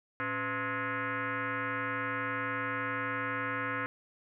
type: tone with frequency modulation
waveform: sine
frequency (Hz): 114.1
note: A#2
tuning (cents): -37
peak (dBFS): -31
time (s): 0.2-3.86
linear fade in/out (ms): 0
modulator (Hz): 390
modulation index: 4.9
effects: none